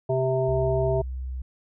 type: harmonic tone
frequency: 130.81 Hz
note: C3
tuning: in tune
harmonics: 1 / 3 / 5 / 7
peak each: -26 / -25 / -25 / -36 dBFS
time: 0.09-1.02 s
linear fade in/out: 10 ms
type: tone with pitch glide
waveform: sine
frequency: 66.4 to 64.1 Hz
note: C2 to C2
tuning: +26 to -35 cents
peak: -29 dBFS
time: 0.48-1.42 s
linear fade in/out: 5 ms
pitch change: -61 cents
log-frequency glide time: 0.71-1.03 s
effects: none